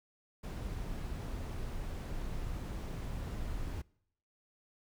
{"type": "noise", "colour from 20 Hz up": "brown", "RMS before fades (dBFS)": -39, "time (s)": [0.43, 3.82], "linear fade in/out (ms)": 10, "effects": ["noise-tail reverb RT60 0.7 s tail -24 dB re dry"]}